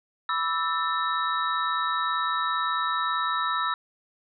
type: tone cluster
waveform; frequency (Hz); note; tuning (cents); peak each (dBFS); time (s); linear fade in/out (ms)
sine; 992 / 1157 / 1315 / 1790 / 3833; B5 / D6 / E6 / A6 / A#7; +7 / -26 / -5 / +29 / +47; -32 / -34 / -26 / -32 / -34; 0.29-3.74; 2
effects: none